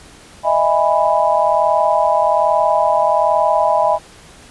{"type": "chord", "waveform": "sine", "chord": "E major seventh", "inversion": "third", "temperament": "just", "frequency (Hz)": [618.1, 659.3, 824.1, 988.9], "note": ["D#5", "E5", "G#5", "B5"], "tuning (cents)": [-12, 0, -14, 2], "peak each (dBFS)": -17, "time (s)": [0.43, 3.99], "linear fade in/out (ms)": 50, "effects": ["pink hiss -42 dBFS RMS until 4.5 s", "resampled to 24000 Hz"]}